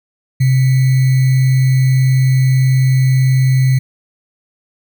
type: tone with sample-and-hold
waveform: sine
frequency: 130.81 Hz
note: C3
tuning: in tune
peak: -8 dBFS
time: 0.4-3.79 s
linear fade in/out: 10 ms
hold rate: 2100 Hz
effects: none